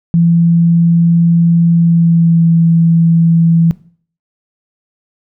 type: tone with pitch glide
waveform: sine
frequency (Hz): 168.8 to 166.19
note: E3 to E3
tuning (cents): +41 to +14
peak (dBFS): -6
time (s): 0.14-3.71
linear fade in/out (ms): 0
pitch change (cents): -27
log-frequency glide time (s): 1.73-2.49
effects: noise-tail reverb RT60 0.5 s tail -19 dB re dry